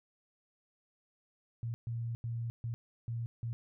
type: tone bursts at uneven times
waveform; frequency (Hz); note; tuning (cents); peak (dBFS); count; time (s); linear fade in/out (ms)
sine; 116.54; A#2; 0; -34; 6; 1.63-1.74 / 1.87-2.15 / 2.24-2.5 / 2.64-2.74 / 3.08-3.26 / 3.43-3.53; 0
effects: none